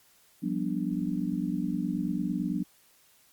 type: chord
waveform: sine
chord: G dominant seventh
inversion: third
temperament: just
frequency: 176.4 / 196 / 245 / 294 Hz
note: F3 / G3 / B3 / D4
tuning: +18 / 0 / -14 / +2 cents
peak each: -33 dBFS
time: 0.42-2.64 s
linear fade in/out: 20 ms
effects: white hiss -62 dBFS RMS until 3.32 s + Opus 48 kbps